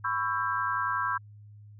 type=chord; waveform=sine; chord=C# half-diminished seventh; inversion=third; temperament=just; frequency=997.9 / 1108.7 / 1330.5 / 1596.6 Hz; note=B5 / C#6 / E6 / G6; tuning=+18 / 0 / +16 / +31 cents; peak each=-32 dBFS; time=0.04-1.18 s; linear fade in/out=10 ms; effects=added 104 Hz sine -47 dBFS peak until 1.79 s